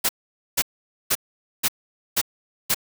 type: noise bursts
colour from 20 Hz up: white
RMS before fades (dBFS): -20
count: 6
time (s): 0.04-2.746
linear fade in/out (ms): 10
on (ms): 51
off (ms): 480
effects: none